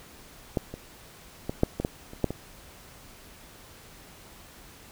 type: clicks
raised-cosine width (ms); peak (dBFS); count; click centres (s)
2; -11 / -23 / -16 / -6 / -15 / -12 / -28 / -9 / -18; 9; 0.572 / 0.74 / 1.495 / 1.634 / 1.8 / 1.849 / 2.134 / 2.243 / 2.306
effects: pink hiss -50 dBFS RMS until 4.91 s